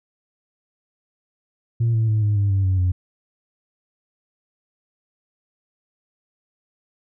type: tone with pitch steps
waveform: sine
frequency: 116 / 111.98 / 108.11 / 104.36 / 100.75 / 97.26 / 93.9 / 90.64 Hz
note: A#2 / A2 / A2 / G#2 / G2 / G2 / F#2 / F#2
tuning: -8 / +31 / -30 / +9 / +48 / -13 / +26 / -35 cents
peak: -14 dBFS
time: 1.8-2.92 s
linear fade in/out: 10 ms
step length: 140 ms
effects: tanh soft clip ceiling -14 dBFS